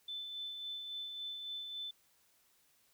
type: tone with tremolo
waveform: sine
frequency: 3520 Hz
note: A7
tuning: in tune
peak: -39 dBFS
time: 0.08-1.91 s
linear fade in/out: 5 ms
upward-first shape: sine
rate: 3.6 Hz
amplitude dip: 35%
effects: white hiss -71 dBFS RMS until 2.93 s